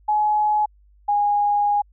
sine tone pair in turn, 845 / 822.4 Hz, G#5 / G#5, +30 / -17 cents, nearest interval unison, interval 47 cents, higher first, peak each -16 dBFS, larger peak neither, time 0.08-0.66 / 1.08-1.82 s, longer second, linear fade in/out 10 ms, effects added 50 Hz sine -51 dBFS peak until 1.92 s

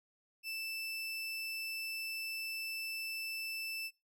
30% pulse tone, 2647 Hz, E7, 7 cents sharp, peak -36 dBFS, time 0.43-3.91 s, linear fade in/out 50 ms, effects noise-tail reverb RT60 0.2 s tail -18 dB re dry

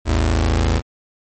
sawtooth tone pair together, 54.33 / 81.4 Hz, A1 / E2, -21 / -21 cents, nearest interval perfect fifth, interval 700 cents, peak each -13 dBFS, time 0.05-0.82 s, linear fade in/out 50 ms, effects MP3 32 kbps

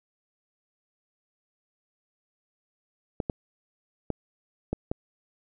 clicks, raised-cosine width 2 ms, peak -14 dBFS, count 5, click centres 3.202 / 3.298 / 4.103 / 4.73 / 4.915 s, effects none

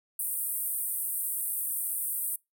white band-pass noise, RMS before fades -32 dBFS, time 0.19-2.36 s, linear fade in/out 5 ms, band 8500 to 16000 Hz, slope 96 dB/octave, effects noise-tail reverb RT60 0.2 s tail -25 dB re dry

